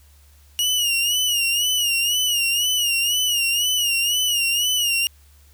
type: tone with vibrato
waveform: sawtooth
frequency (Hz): 2876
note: F#7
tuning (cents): -50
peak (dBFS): -15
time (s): 0.59-5.07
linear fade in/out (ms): 0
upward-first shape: sine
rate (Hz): 2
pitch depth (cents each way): 82
effects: added 72 Hz sine -49 dBFS peak until 5.53 s + white hiss -57 dBFS RMS until 5.53 s